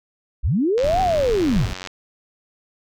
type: linear two-way sweep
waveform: sine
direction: up then down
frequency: 35.11 to 771 to 83.2 Hz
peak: -16 dBFS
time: 0.43-1.67 s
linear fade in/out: 20 ms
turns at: 1.01 s
type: click train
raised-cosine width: 0.2 ms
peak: -14 dBFS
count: 102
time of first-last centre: 0.78-1.873 s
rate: 92.4 Hz
type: noise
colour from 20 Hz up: brown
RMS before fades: -27 dBFS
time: 0.83-1.74 s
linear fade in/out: 10 ms
effects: none